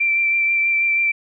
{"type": "tone with vibrato", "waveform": "sine", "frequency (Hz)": 2349, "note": "D7", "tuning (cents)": 0, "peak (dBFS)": -15, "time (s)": [0, 1.12], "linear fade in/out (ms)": 10, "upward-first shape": "triangle", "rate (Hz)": 6.2, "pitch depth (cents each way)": 18, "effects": []}